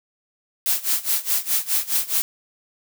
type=noise with tremolo; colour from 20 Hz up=blue; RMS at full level=-19 dBFS; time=0.66-2.22 s; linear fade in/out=0 ms; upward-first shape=sine; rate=4.8 Hz; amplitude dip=90%; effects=none